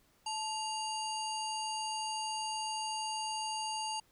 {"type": "harmonic tone with a mistuned harmonic", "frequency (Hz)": 936, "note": "A#5", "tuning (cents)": 7, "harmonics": [1, 3, 5, 7, 9, 10], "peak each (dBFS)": [-37, -42, -42, -45, -54, -49], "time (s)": [0.26, 4], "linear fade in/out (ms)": 5, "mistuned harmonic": 1, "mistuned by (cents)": -120, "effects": ["pink hiss -69 dBFS RMS until 4.11 s"]}